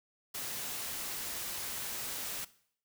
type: noise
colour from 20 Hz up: white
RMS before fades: -39 dBFS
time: 0.34-2.45 s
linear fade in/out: 10 ms
effects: noise-tail reverb RT60 0.6 s tail -18 dB re dry